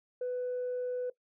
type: tone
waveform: sine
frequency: 497.6 Hz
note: B4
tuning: 13 cents sharp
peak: -30 dBFS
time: 0.21-1.1 s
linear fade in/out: 5 ms
effects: noise-tail reverb RT60 0.1 s tail -19 dB re dry + tanh soft clip ceiling -29 dBFS